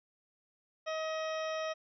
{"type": "harmonic tone with a mistuned harmonic", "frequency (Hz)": 633, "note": "D#5", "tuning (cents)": 30, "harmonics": [1, 2, 3, 4, 5, 6, 8, 9], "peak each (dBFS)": [-35, -41, -45, -47, -49, -51, -53, -54], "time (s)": [0.86, 1.74], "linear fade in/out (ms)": 20, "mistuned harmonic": 8, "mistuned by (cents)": 71, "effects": []}